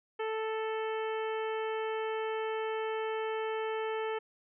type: harmonic tone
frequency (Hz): 440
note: A4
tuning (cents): 0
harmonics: 1 / 2 / 3 / 4 / 5 / 6 / 7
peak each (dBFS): -33 / -39 / -43 / -45 / -47 / -49 / -50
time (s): 0.19-4.19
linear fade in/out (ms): 10
effects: none